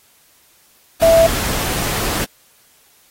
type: tone in noise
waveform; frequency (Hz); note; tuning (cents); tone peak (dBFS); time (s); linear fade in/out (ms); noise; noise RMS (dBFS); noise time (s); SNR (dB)
sine; 659.3; E5; 0; -7; 1.02-1.27; 10; pink; -21; 1.01-2.25; +11
effects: white hiss -53 dBFS RMS until 3.1 s + AAC 48 kbps